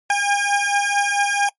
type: beating tone pair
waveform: 20% pulse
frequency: 807 / 811.5 Hz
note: G#5 / G#5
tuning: -50 / -40 cents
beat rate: 4.5 Hz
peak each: -15 dBFS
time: 0.1-1.49 s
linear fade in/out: 2 ms
effects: noise-tail reverb RT60 0.1 s tail -23 dB re dry + MP3 48 kbps